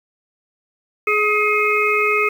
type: harmonic tone with a mistuned harmonic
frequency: 420.6 Hz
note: G#4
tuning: 22 cents sharp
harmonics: 1 / 3 / 5 / 6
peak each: -20 / -20 / -20 / -20 dBFS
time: 1.07-2.29 s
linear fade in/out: 5 ms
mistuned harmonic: 5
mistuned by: +34 cents
effects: 7-bit